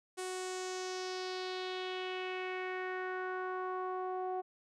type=tone with low-pass filter sweep; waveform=sawtooth; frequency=370 Hz; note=F#4; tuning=in tune; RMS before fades=-39 dBFS; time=0.17-4.42 s; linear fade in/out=20 ms; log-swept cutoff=9100 to 780 Hz; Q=2.8; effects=none